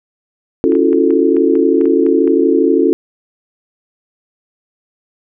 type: chord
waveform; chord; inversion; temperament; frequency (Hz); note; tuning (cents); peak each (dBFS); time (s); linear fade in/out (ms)
sine; F# minor seventh; second; equal with one note detuned; 277.2 / 329.6 / 362 / 440; C#4 / E4 / F#4 / A4; 0 / 0 / -38 / 0; -14; 0.64-2.93; 0
type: clicks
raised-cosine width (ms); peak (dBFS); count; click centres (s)
0.5; -18; 10; 0.721 / 0.752 / 0.93 / 1.106 / 1.367 / 1.554 / 1.812 / 1.856 / 2.065 / 2.276
effects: none